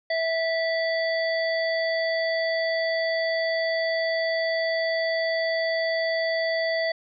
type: harmonic tone with a mistuned harmonic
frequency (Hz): 655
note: E5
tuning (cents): -11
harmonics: 1 / 3 / 5 / 7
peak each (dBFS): -24 / -28 / -40 / -34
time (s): 0.1-6.92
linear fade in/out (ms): 5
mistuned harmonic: 5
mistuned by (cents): +75
effects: none